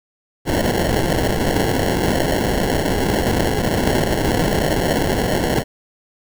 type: noise with sample-and-hold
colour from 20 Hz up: blue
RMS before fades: -18 dBFS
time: 0.45-5.64 s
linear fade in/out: 50 ms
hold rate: 1225 Hz
effects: none